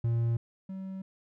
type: tone pair in turn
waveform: triangle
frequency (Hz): 116.54 / 190.74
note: A#2 / G3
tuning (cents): 0 / -47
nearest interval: major sixth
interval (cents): 853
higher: second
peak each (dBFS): -23 / -34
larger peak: first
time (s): 0.04-0.37 / 0.69-1.02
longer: neither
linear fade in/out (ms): 5
effects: none